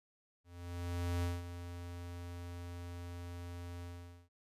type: tone with ADSR envelope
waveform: square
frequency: 87.31 Hz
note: F2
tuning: in tune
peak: -33 dBFS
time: 0.44-4.29 s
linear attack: 790 ms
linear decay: 190 ms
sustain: -11 dB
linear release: 460 ms
effects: resampled to 32000 Hz